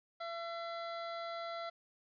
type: tone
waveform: 25% pulse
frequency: 675 Hz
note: E5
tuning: 41 cents sharp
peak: -36 dBFS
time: 0.2-1.7 s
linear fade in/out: 10 ms
effects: resampled to 11025 Hz + 11-bit